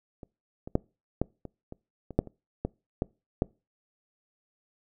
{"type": "clicks", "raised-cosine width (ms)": 2, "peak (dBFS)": [-29, -25, -9, -12, -26, -26, -26, -8, -29, -15, -13, -10], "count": 12, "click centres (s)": [0.232, 0.675, 0.754, 1.216, 1.453, 1.724, 2.107, 2.19, 2.273, 2.65, 3.021, 3.421], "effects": ["noise-tail reverb RT60 0.3 s tail -25 dB re dry"]}